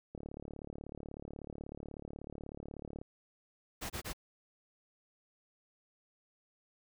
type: click train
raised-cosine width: 2 ms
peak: -31 dBFS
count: 105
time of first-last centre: 0.15-3.015 s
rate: 36.3 Hz
type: noise bursts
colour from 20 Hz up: pink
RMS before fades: -40 dBFS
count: 3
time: 3.81-4.134 s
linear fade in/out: 20 ms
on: 90 ms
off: 27 ms
effects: none